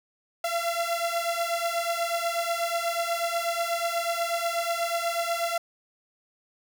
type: beating tone pair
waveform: sawtooth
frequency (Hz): 676 / 684.2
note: E5 / F5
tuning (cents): +43 / -36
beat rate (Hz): 8.2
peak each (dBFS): -25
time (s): 0.44-5.58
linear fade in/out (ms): 5
effects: none